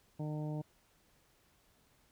harmonic tone, 151.8 Hz, D#3, 42 cents flat, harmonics 1 / 2 / 3 / 4 / 5 / 6, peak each -37 / -43 / -50 / -48 / -54 / -55 dBFS, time 0.19-0.62 s, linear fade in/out 10 ms, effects pink hiss -70 dBFS RMS until 2.11 s

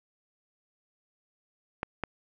clicks, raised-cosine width 0.5 ms, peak -15 dBFS, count 2, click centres 1.831 / 2.037 s, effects none

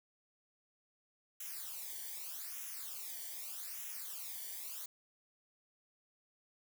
blue noise with flanger, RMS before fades -45 dBFS, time 1.4-4.86 s, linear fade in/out 5 ms, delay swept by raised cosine 0.22 to 0.77 ms, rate 0.82 Hz, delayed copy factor -0.8, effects none

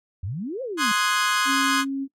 sine exponential two-way sweep, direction up then down, 82.41 to 553 to 200.4 Hz, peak -27 dBFS, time 0.23-0.92 s, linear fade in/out 5 ms, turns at 0.62 s
sawtooth chord, Ab dominant seventh, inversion first, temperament equal, 1046.5 / 1244.5 / 1480 / 1661.2 Hz, C6 / Eb6 / Gb6 / Ab6, 0 / 0 / 0 / 0 cents, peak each -22 dBFS, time 0.77-1.85 s, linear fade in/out 50 ms
sine tone, 272.7 Hz, C#4, 28 cents flat, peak -24 dBFS, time 1.45-2.08 s, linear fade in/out 50 ms
effects noise-tail reverb RT60 0.1 s tail -17 dB re dry + low-pass 10000 Hz 12 dB/octave

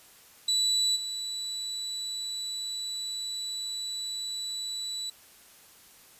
35% pulse tone with level steps, 3951 Hz, B7, in tune, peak -21 / -30 dBFS, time 0.48-5.1 s, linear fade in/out 5 ms, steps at 0.95 s, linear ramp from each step 20 ms, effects white hiss -55 dBFS RMS until 6.19 s + resampled to 32000 Hz

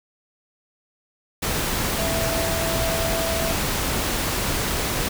sine tone in noise, 660 Hz, E5, 2 cents sharp, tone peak -26 dBFS, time 1.98-3.53 s, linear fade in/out 10 ms, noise pink, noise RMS -24 dBFS, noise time 1.42-5.09 s, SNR -5 dB, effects none

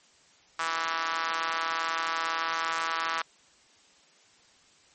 sawtooth tone with high-pass filter, 164 Hz, E3, 9 cents flat, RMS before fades -30 dBFS, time 0.59-3.22 s, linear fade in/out 5 ms, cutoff 1200 Hz, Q 2.8, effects white hiss -60 dBFS RMS until 4.94 s + MP3 32 kbps

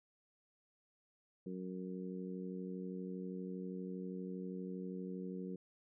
harmonic tone, 92.5 Hz, F#2, in tune, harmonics 2 / 3 / 4 / 5, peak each -43 / -49 / -49 / -50 dBFS, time 1.46-5.56 s, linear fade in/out 5 ms, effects none

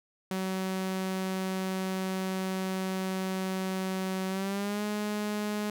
sawtooth tone with pitch glide, 188.6 to 209.3 Hz, F#3 to G#3, +33 to +14 cents, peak -26 dBFS, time 0.31-5.7 s, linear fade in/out 2 ms, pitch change +181 cents, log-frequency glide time 4.28-4.83 s, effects none

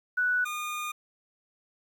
sine / 25% pulse tone pair in turn, 1480 / 1218.6 Hz, F#6 / D#6, 0 / -36 cents, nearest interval minor third, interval 336 cents, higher first, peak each -23 / -28 dBFS, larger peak first, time 0.17-0.45 / 0.45-0.92 s, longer second, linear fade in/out 10 ms, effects 10-bit

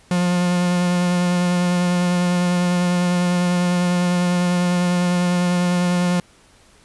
45% pulse tone with vibrato, 177.4 Hz, F3, 27 cents sharp, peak -16 dBFS, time 0.11-6.2 s, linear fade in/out 2 ms, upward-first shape sine, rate 10 Hz, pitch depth 15 cents each way, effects pink hiss -52 dBFS RMS until 6.84 s + resampled to 24000 Hz

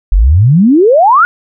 sine exponential sweep, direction up, 41.2 to 1480 Hz, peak -3 dBFS, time 0.12-1.25 s, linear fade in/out 0 ms, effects none

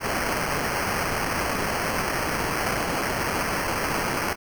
white noise with sample-and-hold, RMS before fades -26 dBFS, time 0-4.36 s, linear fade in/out 50 ms, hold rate 3675 Hz, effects none

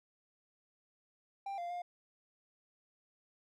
triangle tone with pitch steps, 790 / 695 / 707 Hz, G5 / F5 / F5, +13 / -9 / +21 cents, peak -36 dBFS, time 1.46-1.82 s, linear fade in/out 5 ms, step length 120 ms, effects none

